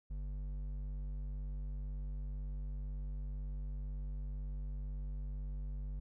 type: tone with hard clipping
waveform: triangle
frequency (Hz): 49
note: G1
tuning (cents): 0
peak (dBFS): -40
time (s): 0.1-6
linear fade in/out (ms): 10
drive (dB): 11
effects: none